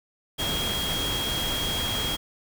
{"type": "tone in noise", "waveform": "sine", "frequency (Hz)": 3265, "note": "G#7", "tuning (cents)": -30, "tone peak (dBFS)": -28, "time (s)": [0.38, 2.17], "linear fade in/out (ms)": 20, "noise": "pink", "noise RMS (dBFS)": -30, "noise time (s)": [0.38, 2.17], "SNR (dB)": -1, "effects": []}